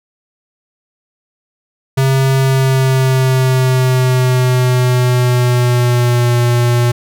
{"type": "tone with pitch glide", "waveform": "square", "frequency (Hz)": [133.8, 120.59], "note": ["C3", "B2"], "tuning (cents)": [39, -41], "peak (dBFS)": -10, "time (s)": [1.97, 6.92], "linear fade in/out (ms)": 10, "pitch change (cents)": -180, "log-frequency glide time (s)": [2.37, 6.37], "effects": []}